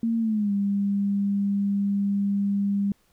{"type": "tone with pitch glide", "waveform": "sine", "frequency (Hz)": [228.7, 200.2], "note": ["A#3", "G3"], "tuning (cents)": [-33, 37], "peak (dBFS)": -21, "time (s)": [0.03, 2.92], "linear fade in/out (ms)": 2, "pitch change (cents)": -230, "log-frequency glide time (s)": [0.19, 0.52], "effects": ["pink hiss -65 dBFS RMS until 3.12 s"]}